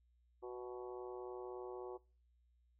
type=harmonic tone with a mistuned harmonic; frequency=123.47 Hz; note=B2; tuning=in tune; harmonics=3 / 4 / 5 / 6 / 7 / 8 / 9; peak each=-46 / -51 / -59 / -57 / -56 / -61 / -59 dBFS; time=0.42-1.98 s; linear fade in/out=20 ms; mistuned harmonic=8; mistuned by=-19 cents; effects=noise-tail reverb RT60 0.4 s tail -25 dB re dry + added 60 Hz sine -70 dBFS peak until 2.79 s